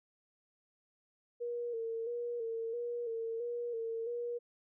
sine tone with vibrato, 466.2 Hz, A#4, in tune, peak -35 dBFS, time 1.4-4.39 s, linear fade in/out 20 ms, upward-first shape square, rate 1.5 Hz, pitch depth 43 cents each way, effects none

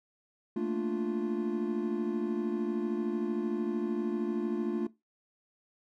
triangle chord, Bb major seventh, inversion third, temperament equal, 220 / 233.1 / 293.7 / 349.2 Hz, A3 / Bb3 / D4 / F4, 0 / 0 / 0 / 0 cents, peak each -32 / -36 / -34 / -31 dBFS, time 0.56-4.87 s, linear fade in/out 5 ms, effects noise-tail reverb RT60 0.2 s tail -18 dB re dry

